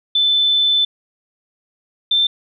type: tone pair in turn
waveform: sine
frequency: 3520 / 3559 Hz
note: A7 / A7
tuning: 0 / +19 cents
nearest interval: unison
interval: 19 cents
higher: second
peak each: -12 dBFS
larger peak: neither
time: 0.15-0.85 / 2.11-2.27 s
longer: first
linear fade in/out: 5 ms
effects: none